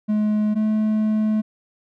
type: tone pair in turn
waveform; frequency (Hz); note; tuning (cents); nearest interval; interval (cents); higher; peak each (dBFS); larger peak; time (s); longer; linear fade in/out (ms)
triangle; 212 / 215.5; G#3 / A3; +36 / -36; unison; 28; second; -15; neither; 0.08-0.55 / 0.55-1.42; second; 20
effects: none